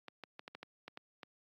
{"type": "clicks", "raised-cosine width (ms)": 0.3, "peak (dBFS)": -30, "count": 9, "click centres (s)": [0.083, 0.237, 0.394, 0.479, 0.55, 0.63, 0.88, 0.974, 1.232], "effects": ["high-pass 200 Hz 12 dB/octave", "AAC 32 kbps"]}